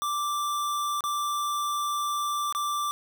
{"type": "tone with dropouts", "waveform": "square", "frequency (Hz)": 1174.7, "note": "D6", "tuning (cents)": 0, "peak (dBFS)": -27, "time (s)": [0.02, 2.91], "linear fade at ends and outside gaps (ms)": 0, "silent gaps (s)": [[1.007, 1.039], [2.525, 2.549]], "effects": []}